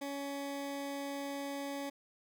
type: tone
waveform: 20% pulse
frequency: 280.3 Hz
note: C#4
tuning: 19 cents sharp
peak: -33 dBFS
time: 0.01-1.9 s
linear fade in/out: 10 ms
effects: none